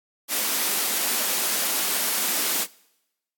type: high-pass noise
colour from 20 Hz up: white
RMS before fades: -24 dBFS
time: 0.28-2.67 s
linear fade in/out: 50 ms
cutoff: 190 Hz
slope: 48 dB/octave
effects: noise-tail reverb RT60 0.9 s tail -23 dB re dry + AAC 64 kbps